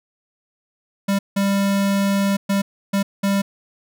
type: tone bursts at uneven times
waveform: square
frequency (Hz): 198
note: G3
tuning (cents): +18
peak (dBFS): -17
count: 5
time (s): 1.08-1.19 / 1.36-2.37 / 2.49-2.62 / 2.93-3.03 / 3.23-3.42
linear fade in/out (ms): 10
effects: none